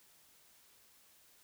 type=silence; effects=white hiss -65 dBFS RMS until 1.43 s